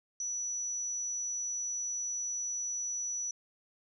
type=tone; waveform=sine; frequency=5910 Hz; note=F#8; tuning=3 cents flat; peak=-33 dBFS; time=0.2-3.31 s; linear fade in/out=2 ms; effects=12-bit